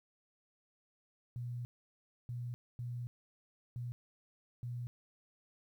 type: tone bursts at uneven times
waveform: sine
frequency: 121.3 Hz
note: B2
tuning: 31 cents flat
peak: -38 dBFS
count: 5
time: 1.36-1.65 / 2.29-2.54 / 2.79-3.07 / 3.76-3.92 / 4.63-4.87 s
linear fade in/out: 0 ms
effects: 12-bit